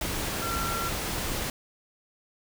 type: tone in noise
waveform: sine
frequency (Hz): 1363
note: F6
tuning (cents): -43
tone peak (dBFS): -31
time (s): 0.42-0.89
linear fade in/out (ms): 2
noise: pink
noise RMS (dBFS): -31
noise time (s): 0.01-1.5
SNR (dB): -3
effects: none